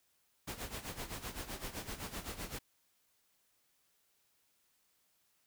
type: noise with tremolo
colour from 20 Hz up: pink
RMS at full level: -41 dBFS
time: 0.47-2.59 s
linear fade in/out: 10 ms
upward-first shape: sine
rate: 7.8 Hz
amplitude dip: 75%
effects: white hiss -75 dBFS RMS until 5.46 s